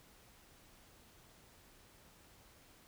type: silence
effects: pink hiss -63 dBFS RMS until 2.87 s